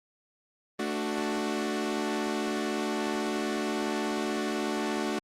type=chord; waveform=sawtooth; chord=D major; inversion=second; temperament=equal; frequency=220 / 293.7 / 370 Hz; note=A3 / D4 / F#4; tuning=0 / 0 / 0 cents; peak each=-29 dBFS; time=0.79-5.19 s; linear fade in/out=5 ms; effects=low-pass 9000 Hz 12 dB/octave + Opus 32 kbps